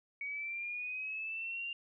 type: linear sweep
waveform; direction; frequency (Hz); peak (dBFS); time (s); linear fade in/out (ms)
sine; up; 2244 to 2794; -37; 0.21-1.73; 2
effects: none